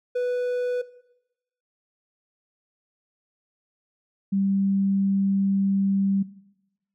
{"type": "tone pair in turn", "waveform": ["triangle", "sine"], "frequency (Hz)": [493.9, 195.89], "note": ["B4", "G3"], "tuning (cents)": [0, -1], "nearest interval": "octave + major third", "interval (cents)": 1601, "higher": "first", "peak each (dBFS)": -20, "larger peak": "neither", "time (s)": [[0.15, 0.82], [4.32, 6.23]], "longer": "second", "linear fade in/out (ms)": 10, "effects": ["noise-tail reverb RT60 0.9 s tail -18 dB re dry"]}